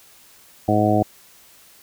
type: harmonic tone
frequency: 105.7 Hz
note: G#2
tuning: 31 cents sharp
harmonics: 1 / 2 / 3 / 4 / 5 / 6 / 7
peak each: -22 / -22 / -21 / -27 / -26 / -22 / -21 dBFS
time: 0.68-1.03 s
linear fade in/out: 5 ms
effects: white hiss -50 dBFS RMS until 1.82 s